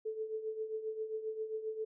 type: tone with tremolo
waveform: sine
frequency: 437.7 Hz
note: A4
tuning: 9 cents flat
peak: -33 dBFS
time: 0.05-1.85 s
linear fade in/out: 10 ms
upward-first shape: triangle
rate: 7.5 Hz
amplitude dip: 75%
effects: none